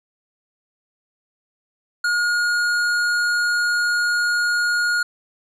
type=tone with hard clipping; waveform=sine; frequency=1433 Hz; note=F6; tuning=44 cents sharp; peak=-19 dBFS; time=2.04-5.03 s; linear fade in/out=5 ms; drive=11 dB; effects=none

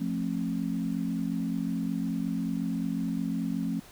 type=chord; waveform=sine; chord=F major; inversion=none; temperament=equal with one note detuned; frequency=174.61 / 220 / 268.5 Hz; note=F3 / A3 / C4; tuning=0 / 0 / +45 cents; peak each=-32 dBFS; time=0-3.8 s; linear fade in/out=10 ms; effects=pink hiss -52 dBFS RMS until 3.91 s

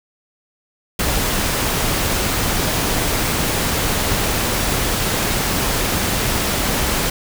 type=noise; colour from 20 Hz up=pink; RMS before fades=-19 dBFS; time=0.99-7.1 s; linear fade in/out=5 ms; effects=none

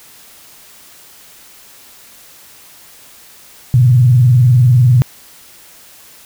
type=tone with vibrato; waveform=sine; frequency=123.47 Hz; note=B2; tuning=in tune; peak=-5 dBFS; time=3.74-5.02 s; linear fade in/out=0 ms; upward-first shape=sine; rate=20 Hz; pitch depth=190 cents each way; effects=white hiss -41 dBFS RMS until 6.25 s

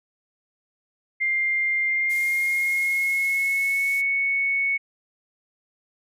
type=tone with pitch glide; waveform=sine; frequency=2100 to 2215 Hz; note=C7 to C#7; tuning=+6 to -2 cents; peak=-20 dBFS; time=1.2-4.78 s; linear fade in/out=20 ms; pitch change=+92 cents; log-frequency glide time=1.83-3.93 s
type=high-pass noise; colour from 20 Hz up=pink; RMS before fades=-40 dBFS; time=2.09-4.02 s; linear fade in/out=20 ms; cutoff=7500 Hz; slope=12 dB/octave
effects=resampled to 32000 Hz

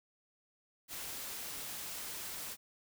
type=noise; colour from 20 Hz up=white; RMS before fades=-43 dBFS; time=0.88-2.57 s; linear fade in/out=50 ms; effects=none

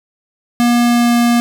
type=tone with pitch glide; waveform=square; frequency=239.2 to 237.7 Hz; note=A#3 to A#3; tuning=+45 to +34 cents; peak=-10 dBFS; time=0.6-1.4 s; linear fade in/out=0 ms; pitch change=-11 cents; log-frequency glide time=0.83-1.16 s; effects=none

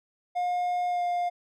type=tone with pitch glide; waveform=triangle; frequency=714 to 705.8 Hz; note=F5 to F5; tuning=+38 to +18 cents; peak=-23 dBFS; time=0.35-1.3 s; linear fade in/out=20 ms; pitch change=-20 cents; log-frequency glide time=0.88-1.03 s; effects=none

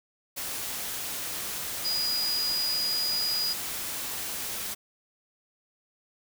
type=tone in noise; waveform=sine; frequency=4911 Hz; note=D#8; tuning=23 cents flat; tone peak=-26 dBFS; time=1.84-3.54 s; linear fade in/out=20 ms; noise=white; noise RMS=-34 dBFS; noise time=0.36-4.75 s; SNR=+5 dB; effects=none

